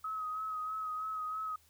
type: tone with vibrato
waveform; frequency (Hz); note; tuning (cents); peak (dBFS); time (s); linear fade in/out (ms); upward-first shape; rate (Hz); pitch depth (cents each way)
sine; 1271; D#6; +36; -35; 0.04-1.56; 5; sine; 3.1; 29
effects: added 80 Hz sine -70 dBFS peak until 1.69 s + white hiss -67 dBFS RMS until 1.69 s